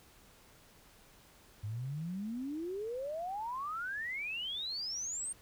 sine exponential sweep, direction up, 99.9 to 8870 Hz, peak -36 dBFS, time 1.63-5.33 s, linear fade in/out 10 ms, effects pink hiss -61 dBFS RMS until 5.41 s

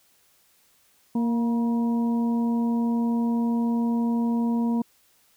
harmonic tone with a mistuned harmonic, 233.1 Hz, A#3, in tune, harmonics 1 / 2 / 3 / 4, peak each -21 / -36 / -40 / -36 dBFS, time 1.15-4.82 s, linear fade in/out 5 ms, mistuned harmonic 4, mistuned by +40 cents, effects white hiss -62 dBFS RMS until 5.36 s

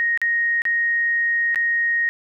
sine tone with dropouts, 1869 Hz, A#6, 4 cents sharp, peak -17 dBFS, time 0-2.09 s, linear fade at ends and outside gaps 0 ms, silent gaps 0.175-0.216 / 0.619-0.653 / 1.546-1.558 s, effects none

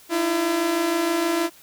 sawtooth tone pair together, 311.1 / 337.5 Hz, D#4 / E4, 0 / +41 cents, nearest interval minor second, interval 141 cents, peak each -24 / -17 dBFS, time 0.09-1.5 s, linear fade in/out 50 ms, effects white hiss -50 dBFS RMS until 1.62 s

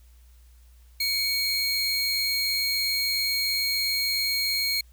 45% pulse tone pair together, 2240 / 4229 Hz, C#7 / C8, +18 / +18 cents, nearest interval major seventh, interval 1100 cents, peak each -29 / -24 dBFS, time 1-4.81 s, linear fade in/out 5 ms, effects added 60 Hz sine -50 dBFS peak until 4.92 s + white hiss -64 dBFS RMS until 4.92 s

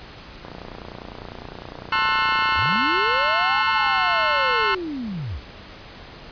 click train, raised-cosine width 1 ms, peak -21 dBFS, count 70, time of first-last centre 0.45-2.758 s, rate 29.9 Hz
30% pulse chord, F# half-diminished seventh, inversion first, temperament just, 888 / 1065.6 / 1332 / 1480 Hz, A5 / C6 / E6 / F#6, +16 / +31 / +18 / 0 cents, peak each -23 / -20 / -21 / -21 dBFS, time 1.92-4.75 s, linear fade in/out 5 ms
sine linear two-way sweep, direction up then down, 47.28 to 912 to 47.28 Hz, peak -26 dBFS, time 2.54-5.41 s, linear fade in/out 50 ms, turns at 3.68 s
effects pink hiss -41 dBFS RMS until 6.31 s + resampled to 11025 Hz

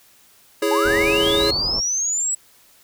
square chord, C# minor, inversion first, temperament equal, 329.6 / 415.3 / 554.4 Hz, E4 / G#4 / C#5, 0 / 0 / 0 cents, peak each -24 / -21 / -24 dBFS, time 0.62-1.51 s, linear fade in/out 5 ms
sine linear sweep, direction up, 814 to 7902 Hz, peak -19 dBFS, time 0.71-2.35 s, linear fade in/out 5 ms
pink low-pass noise, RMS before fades -30 dBFS, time 0.84-1.81 s, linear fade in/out 20 ms, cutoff 1200 Hz, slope 48 dB/octave
effects white hiss -53 dBFS RMS until 2.83 s

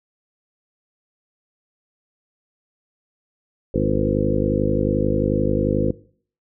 harmonic tone with a mistuned harmonic, 51.3 Hz, G#1, 21 cents flat, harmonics 1 / 2 / 3 / 4 / 5 / 6 / 7 / 9 / 10, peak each -26 / -26 / -26 / -26 / -26 / -26 / -26 / -26 / -26 dBFS, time 3.74-5.91 s, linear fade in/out 5 ms, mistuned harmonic 9, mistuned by +17 cents, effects noise-tail reverb RT60 0.5 s tail -20 dB re dry

